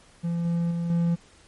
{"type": "tone with level steps", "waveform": "triangle", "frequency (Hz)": 170, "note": "F3", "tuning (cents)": -46, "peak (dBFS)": [-22, -20, -23, -18], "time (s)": [0.23, 1.16], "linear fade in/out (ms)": 20, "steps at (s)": [0.45, 0.71, 0.9], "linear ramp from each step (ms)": 2, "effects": ["pink hiss -55 dBFS RMS until 1.47 s", "MP3 48 kbps"]}